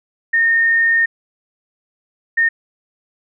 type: tone bursts at uneven times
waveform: sine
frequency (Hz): 1833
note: A#6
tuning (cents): -30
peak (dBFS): -11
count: 2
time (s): 0.33-1.06 / 2.37-2.49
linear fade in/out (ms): 10
effects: none